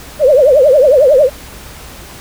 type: tone with vibrato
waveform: sine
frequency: 554.4 Hz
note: C#5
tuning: in tune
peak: -4 dBFS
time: 0.19-1.3 s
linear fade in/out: 50 ms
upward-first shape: triangle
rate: 11 Hz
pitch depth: 230 cents each way
effects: added 60 Hz sine -38 dBFS peak until 2.2 s + pink hiss -33 dBFS RMS until 2.2 s